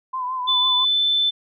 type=tone with vibrato; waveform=sine; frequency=1017 Hz; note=C6; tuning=50 cents flat; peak=-23 dBFS; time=0.13-0.85 s; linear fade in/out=10 ms; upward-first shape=triangle; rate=6 Hz; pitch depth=55 cents each way
type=tone with pitch glide; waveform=sine; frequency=3500 to 3524 Hz; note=A7 to A7; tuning=-10 to +2 cents; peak=-16 dBFS; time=0.47-1.31 s; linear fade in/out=20 ms; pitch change=+12 cents; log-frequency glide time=0.77-1.04 s
effects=none